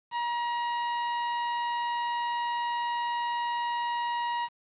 40% pulse tone, 952 Hz, A#5, 36 cents sharp, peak -27 dBFS, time 0.11-4.49 s, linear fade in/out 50 ms, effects resampled to 8000 Hz + 9-bit

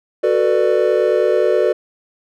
triangle chord, B minor seventh, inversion second, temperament just, 370.4 / 444.5 / 493.9 / 592.7 Hz, F#4 / A4 / B4 / D5, +2 / +18 / 0 / +16 cents, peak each -16 dBFS, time 0.23-1.73 s, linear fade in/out 10 ms, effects none

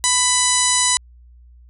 harmonic tone with a mistuned harmonic, 995 Hz, B5, 13 cents sharp, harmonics 1 / 2 / 3 / 4 / 5 / 6 / 7 / 8 / 9 / 10, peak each -23 / -25 / -28 / -22 / -28 / -23 / -22 / -23 / -24 / -24 dBFS, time 0.04-0.97 s, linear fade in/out 0 ms, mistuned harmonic 10, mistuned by -37 cents, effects added 60 Hz sine -43 dBFS peak until 1.69 s

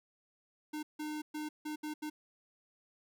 square tone bursts at uneven times, 303.8 Hz, D#4, 41 cents flat, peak -38 dBFS, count 6, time 0.73-0.83 / 0.99-1.22 / 1.34-1.49 / 1.65-1.76 / 1.83-1.94 / 2.02-2.1 s, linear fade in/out 10 ms, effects none

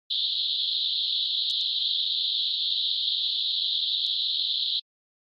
pink band-pass noise, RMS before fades -27 dBFS, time 0.1-4.8 s, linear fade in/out 10 ms, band 3300 to 4200 Hz, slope 96 dB/octave, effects AAC 48 kbps

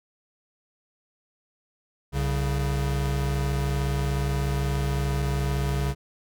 square tone pair together, 65.1 / 138.74 Hz, C2 / C#3, -8 / +2 cents, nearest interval octave + minor second, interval 1310 cents, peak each -27 dBFS, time 2.12-5.95 s, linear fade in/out 50 ms, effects none

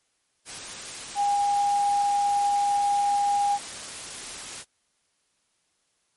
sine tone in noise, 812 Hz, G#5, 39 cents flat, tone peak -20 dBFS, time 1.15-3.59 s, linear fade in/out 50 ms, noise white, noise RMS -37 dBFS, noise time 0.45-4.65 s, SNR +14 dB, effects white hiss -71 dBFS RMS until 6.16 s + MP3 48 kbps

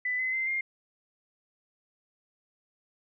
sine tone with pitch steps, 1996 / 2036 / 2076 / 2117 Hz, B6 / C7 / C7 / C7, +18 / -48 / -14 / +20 cents, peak -27 dBFS, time 0.05-0.61 s, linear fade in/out 5 ms, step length 140 ms, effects none

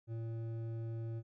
sine tone with hard clipping, 114 Hz, A#2, 38 cents flat, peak -40 dBFS, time 0.07-1.23 s, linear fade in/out 50 ms, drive 9 dB, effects none

